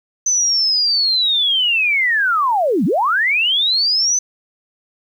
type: linear two-way sweep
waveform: sine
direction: down then up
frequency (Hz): 6150 to 155.56 to 6150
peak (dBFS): -13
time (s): 0.26-4.19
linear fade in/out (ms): 5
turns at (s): 2.85
effects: 8-bit